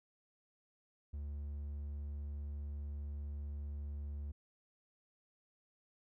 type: tone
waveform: triangle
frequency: 72.4 Hz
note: D2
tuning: 24 cents flat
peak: -38 dBFS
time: 1.13-4.32 s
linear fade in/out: 10 ms
effects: none